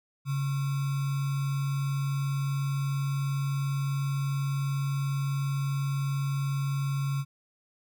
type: tone with sample-and-hold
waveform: sine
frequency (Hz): 138.59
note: C#3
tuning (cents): 0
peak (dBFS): -26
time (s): 0.25-7.25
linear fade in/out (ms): 50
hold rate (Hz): 1225
effects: none